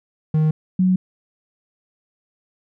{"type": "tone pair in turn", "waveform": ["triangle", "sine"], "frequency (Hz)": [155.56, 184.99], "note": ["D#3", "F#3"], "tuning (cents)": [0, 0], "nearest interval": "minor third", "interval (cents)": 300, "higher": "second", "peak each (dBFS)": [-12, -13], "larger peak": "first", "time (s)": [[0.34, 0.51], [0.79, 0.96]], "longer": "neither", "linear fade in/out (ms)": 5, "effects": []}